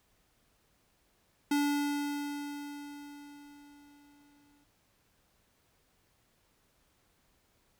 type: tone with exponential decay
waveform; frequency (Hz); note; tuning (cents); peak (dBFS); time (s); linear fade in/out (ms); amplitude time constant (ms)
square; 288.7; D4; -30; -26; 1.51-4.64; 5; 680
effects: pink hiss -71 dBFS RMS until 7.79 s